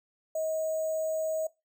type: tone with sample-and-hold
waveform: sine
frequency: 633 Hz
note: D#5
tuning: 30 cents sharp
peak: -28 dBFS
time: 0.35-1.47 s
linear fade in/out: 5 ms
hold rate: 7350 Hz
effects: noise-tail reverb RT60 0.2 s tail -18 dB re dry